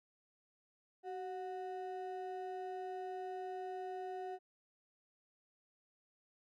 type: ring-modulated tone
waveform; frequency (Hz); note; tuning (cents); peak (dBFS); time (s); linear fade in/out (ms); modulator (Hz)
triangle; 554.4; C#5; 0; -36; 1.03-4.39; 50; 177
effects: none